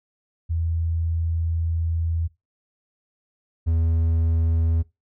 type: tone pair in turn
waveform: sine / triangle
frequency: 82.7 / 82.03 Hz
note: E2 / E2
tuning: +6 / -8 cents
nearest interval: unison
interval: 14 cents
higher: first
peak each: -21 / -16 dBFS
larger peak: second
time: 0.49-2.28 / 3.66-4.83 s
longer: first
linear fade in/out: 20 ms
effects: noise-tail reverb RT60 0.2 s tail -19 dB re dry